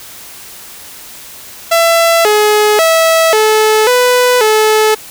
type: tone with pitch steps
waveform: sawtooth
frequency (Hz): 669 / 422.1 / 652 / 432.9 / 496.4 / 432.4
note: E5 / G#4 / E5 / A4 / B4 / A4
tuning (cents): +25 / +28 / -19 / -28 / +9 / -30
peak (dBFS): -3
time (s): 1.71-4.95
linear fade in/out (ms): 10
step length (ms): 540
effects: white hiss -32 dBFS RMS until 5.1 s